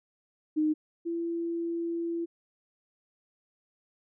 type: tone pair in turn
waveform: sine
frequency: 307.9 / 337 Hz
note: D#4 / E4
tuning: -18 / +38 cents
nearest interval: major second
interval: 156 cents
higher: second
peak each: -23 / -29 dBFS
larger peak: first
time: 0.56-0.74 / 1.05-2.26 s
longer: second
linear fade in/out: 20 ms
effects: none